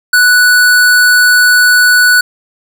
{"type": "tone", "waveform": "square", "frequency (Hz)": 1480, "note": "F#6", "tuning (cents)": 0, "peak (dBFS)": -5, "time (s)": [0.13, 2.21], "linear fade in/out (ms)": 5, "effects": ["7-bit"]}